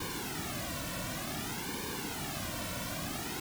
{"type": "noise with flanger", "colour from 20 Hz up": "pink", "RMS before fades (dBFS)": -38, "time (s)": [0, 3.4], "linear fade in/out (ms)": 5, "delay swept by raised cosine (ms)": [1.5, 2.45], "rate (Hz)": 0.55, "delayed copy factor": -0.95, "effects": []}